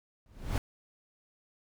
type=noise with exponential growth; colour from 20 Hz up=brown; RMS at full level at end=-24 dBFS; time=0.26-0.58 s; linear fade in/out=1 ms; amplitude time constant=69 ms; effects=none